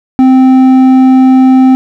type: tone with hard clipping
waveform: sine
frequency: 260.3 Hz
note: C4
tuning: 9 cents flat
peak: -3 dBFS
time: 0.19-1.75 s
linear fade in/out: 0 ms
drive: 6 dB
effects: none